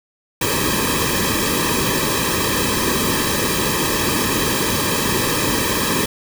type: noise with comb filter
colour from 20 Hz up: pink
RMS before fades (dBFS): -19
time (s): 0.41-6.06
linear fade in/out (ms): 5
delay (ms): 1.4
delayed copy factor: -1
effects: none